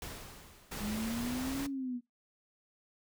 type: noise with exponential decay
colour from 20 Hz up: pink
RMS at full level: -42 dBFS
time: 0.02-1.4 s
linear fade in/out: 2 ms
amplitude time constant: 300 ms
type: noise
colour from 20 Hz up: pink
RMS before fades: -41 dBFS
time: 0.71-1.67 s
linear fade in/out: 10 ms
type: exponential two-way sweep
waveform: sine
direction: up then down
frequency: 204.2 to 281.4 to 239.2 Hz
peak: -34 dBFS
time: 0.8-2.01 s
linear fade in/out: 50 ms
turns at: 1.66 s
effects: noise-tail reverb RT60 0.2 s tail -20 dB re dry